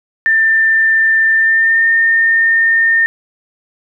sine tone with pitch glide, 1788 to 1820.3 Hz, A6 to A#6, +27 to -42 cents, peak -8 dBFS, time 0.26-3.06 s, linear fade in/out 0 ms, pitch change +31 cents, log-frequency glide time 1.34-1.87 s, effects none

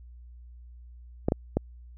clicks, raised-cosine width 2 ms, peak -10 dBFS, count 3, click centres 1.285 / 1.321 / 1.57 s, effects added 60 Hz sine -45 dBFS peak until 1.97 s

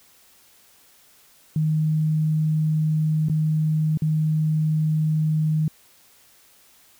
sine tone with dropouts, 155.56 Hz, D#3, in tune, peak -18 dBFS, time 1.56-5.68 s, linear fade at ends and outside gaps 2 ms, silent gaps 3.286-3.297 / 3.974-4.02 s, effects white hiss -55 dBFS RMS until 6.99 s

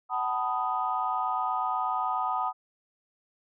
sine chord, B dominant seventh, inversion second, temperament equal with one note detuned, 751.2 / 880 / 987.8 / 1244.5 Hz, F#5 / A5 / B5 / D#6, +26 / 0 / 0 / 0 cents, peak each -31 / -33 / -32 / -30 dBFS, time 0.09-2.53 s, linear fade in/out 50 ms, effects tanh soft clip ceiling -15 dBFS

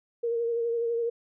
sine tone with vibrato, 466.2 Hz, A#4, in tune, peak -25 dBFS, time 0.23-1.1 s, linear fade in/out 10 ms, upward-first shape sine, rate 12 Hz, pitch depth 27 cents each way, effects none

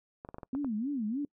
clicks, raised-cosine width 1 ms, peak -28 dBFS, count 7, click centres 0.249 / 0.289 / 0.344 / 0.384 / 0.432 / 0.55 / 0.646 s
sine tone with vibrato, 246.9 Hz, B3, in tune, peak -30 dBFS, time 0.53-1.25 s, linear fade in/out 2 ms, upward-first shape sine, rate 3.3 Hz, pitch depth 290 cents each way
effects noise-tail reverb RT60 0.1 s tail -26 dB re dry

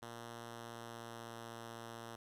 5% pulse tone with pitch glide, 117.2 to 115.79 Hz, A#2 to A#2, +10 to -11 cents, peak -36 dBFS, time 0.02-2.16 s, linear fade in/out 5 ms, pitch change -21 cents, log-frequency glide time 0.31-1.53 s, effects resampled to 32000 Hz + 12-bit

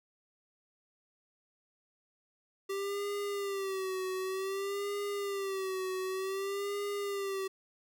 square tone with vibrato, 390 Hz, G4, 9 cents flat, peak -34 dBFS, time 2.69-7.48 s, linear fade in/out 10 ms, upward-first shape sine, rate 0.54 Hz, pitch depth 73 cents each way, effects none

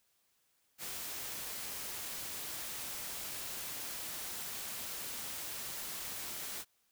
white noise, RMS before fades -42 dBFS, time 0.78-6.65 s, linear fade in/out 50 ms, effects white hiss -75 dBFS RMS until 6.91 s

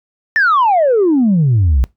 sine exponential sweep, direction down, 1822 to 58.1 Hz, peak -7 dBFS, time 0.36-1.84 s, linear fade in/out 0 ms, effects noise-tail reverb RT60 0.2 s tail -24 dB re dry + tanh soft clip ceiling -6 dBFS

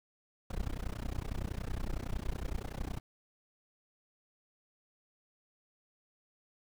brown noise with amplitude modulation, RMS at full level -33 dBFS, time 0.5-3 s, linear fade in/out 5 ms, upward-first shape sine, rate 30.8 Hz, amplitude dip 100%, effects none

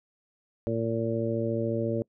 harmonic tone, 114.2 Hz, A#2, 35 cents flat, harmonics 1 / 2 / 3 / 4 / 5, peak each -32 / -32 / -32 / -32 / -32 dBFS, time 0.67-2.02 s, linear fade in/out 0 ms, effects noise-tail reverb RT60 0.1 s tail -25 dB re dry

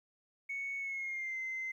sine tone with pitch glide, 2217 to 2069 Hz, C#7 to C7, 0 to -20 cents, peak -35 dBFS, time 0.49-1.72 s, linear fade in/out 10 ms, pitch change -120 cents, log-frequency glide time 0.78-1.38 s, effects tanh soft clip ceiling -32 dBFS + 12-bit

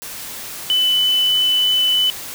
sine tone in noise, 3001 Hz, F#7, 24 cents sharp, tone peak -13 dBFS, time 0.7-2.1 s, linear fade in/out 0 ms, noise white, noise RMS -31 dBFS, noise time 0.02-2.34 s, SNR +15 dB, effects none

